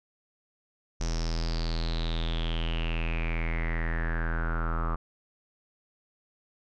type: tone with low-pass filter sweep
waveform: square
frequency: 41.2 Hz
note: E1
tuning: in tune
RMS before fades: -29 dBFS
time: 1-4.96 s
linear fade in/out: 10 ms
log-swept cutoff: 5900 to 1200 Hz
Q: 8.8
effects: none